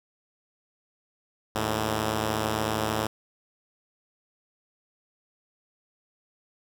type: tone pair together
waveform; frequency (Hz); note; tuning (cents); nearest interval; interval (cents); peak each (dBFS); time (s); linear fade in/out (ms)
5% pulse; 77 / 108.89; D#2 / A2; -17 / -18; tritone; 599; -22 / -15; 1.55-3.07; 5
effects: none